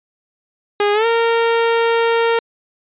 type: tone with pitch glide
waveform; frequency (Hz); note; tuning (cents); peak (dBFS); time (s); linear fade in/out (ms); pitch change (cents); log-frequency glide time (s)
sawtooth; 411.1 to 461.4; G#4 to A#4; -18 to -18; -9; 0.8-2.39; 2; +200; 0.93-1.06
effects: resampled to 8000 Hz